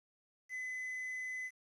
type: tone with quantisation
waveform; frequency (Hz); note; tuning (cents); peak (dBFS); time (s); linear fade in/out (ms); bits
triangle; 2019; B6; +38; -37; 0.49-1.51; 50; 10
effects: low-pass 10000 Hz 12 dB/octave